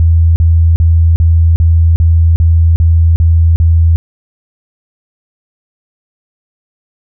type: tone bursts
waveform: sine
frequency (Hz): 82.41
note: E2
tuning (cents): 0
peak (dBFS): -4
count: 10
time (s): 0-3.96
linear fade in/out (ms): 0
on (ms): 360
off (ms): 40
effects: none